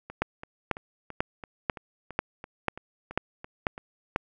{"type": "two click trains", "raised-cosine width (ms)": 0.5, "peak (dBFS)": [-9, -24], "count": [9, 12], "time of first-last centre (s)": [[0.22, 4.161], [0.1, 3.779]], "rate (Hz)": [2.03, 2.99], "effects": []}